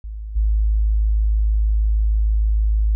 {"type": "tone with level steps", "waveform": "sine", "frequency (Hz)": 53.2, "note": "G#1", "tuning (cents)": 42, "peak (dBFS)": [-27, -14], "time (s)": [0.04, 2.95], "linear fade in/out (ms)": 0, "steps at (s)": 0.35, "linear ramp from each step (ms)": 20, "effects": []}